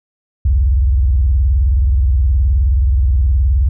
sine tone with vibrato, 64.9 Hz, C2, 13 cents flat, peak -9 dBFS, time 0.45-3.69 s, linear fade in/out 5 ms, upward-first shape square, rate 19 Hz, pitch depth 280 cents each way, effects none

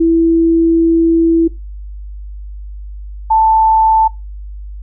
sine tone pair in turn, 330.8 / 883.1 Hz, E4 / A5, +6 / +6 cents, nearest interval octave + perfect fourth, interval 1700 cents, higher second, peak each -7 dBFS, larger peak neither, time 0-1.48 / 3.3-4.08 s, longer first, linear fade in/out 10 ms, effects noise-tail reverb RT60 0.2 s tail -19 dB re dry + added 50 Hz sine -25 dBFS peak until 4.82 s

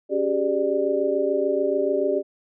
sine tone cluster, 278.9 / 383.8 / 410.7 / 593 Hz, C#4 / G4 / G#4 / D5, +11 / -37 / -19 / +17 cents, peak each -29 / -24 / -25 / -24 dBFS, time 0.09-2.23 s, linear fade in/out 50 ms, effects none

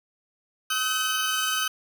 sawtooth tone cluster, 1272 / 1526 / 3031 Hz, D#6 / G6 / F#7, +38 / -47 / +41 cents, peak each -25 dBFS, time 0.7-1.68 s, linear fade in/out 5 ms, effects none

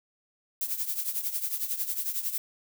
violet noise with tremolo, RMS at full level -28 dBFS, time 0.61-2.38 s, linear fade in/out 2 ms, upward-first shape triangle, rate 11 Hz, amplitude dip 80%, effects none

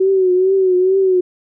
sine tone with vibrato, 374.8 Hz, F#4, 22 cents sharp, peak -10 dBFS, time 0-1.21 s, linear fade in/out 10 ms, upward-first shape triangle, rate 2.3 Hz, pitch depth 71 cents each way, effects none

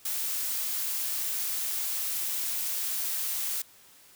blue noise, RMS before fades -31 dBFS, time 0.05-3.62 s, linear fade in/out 5 ms, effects white hiss -56 dBFS RMS until 4.15 s

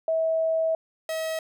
sine / 45% pulse tone pair in turn, 647 / 640.7 Hz, E5 / E5, -32 / -49 cents, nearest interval unison, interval 17 cents, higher first, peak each -21 / -27 dBFS, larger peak first, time 0.08-0.75 / 1.09-1.39 s, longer first, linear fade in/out 2 ms, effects none

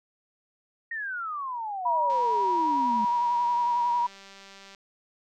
sine exponential sweep, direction down, 1879 to 208.6 Hz, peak -30 dBFS, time 0.91-3.05 s, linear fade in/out 5 ms
sine tone with vibrato, 960 Hz, B5, 49 cents flat, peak -22 dBFS, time 1.85-4.07 s, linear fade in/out 10 ms, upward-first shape triangle, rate 11 Hz, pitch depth 36 cents each way
click train, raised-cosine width 0.2 ms, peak -31 dBFS, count 520, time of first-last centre 2.1-4.748 s, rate 196 Hz
effects none

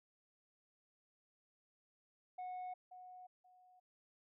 sine tone with echo, 732 Hz, F#5, 19 cents flat, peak -40 dBFS, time 2.38-2.74 s, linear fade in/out 10 ms, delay 530 ms, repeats 2, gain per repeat -12 dB, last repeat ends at 3.8 s, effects tanh soft clip ceiling -42 dBFS

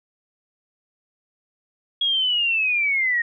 sine linear sweep, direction down, 3322 to 1855 Hz, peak -18 dBFS, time 2.01-3.22 s, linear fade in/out 5 ms, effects none

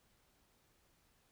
silence, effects pink hiss -73 dBFS RMS until 1.31 s

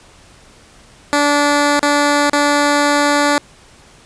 10% pulse tone with dropouts, 290 Hz, D4, 22 cents flat, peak -3 dBFS, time 1.13-3.38 s, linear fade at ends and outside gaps 0 ms, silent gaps 1.793-1.829 / 2.296-2.332 s, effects pink hiss -45 dBFS RMS until 4.05 s + resampled to 22050 Hz

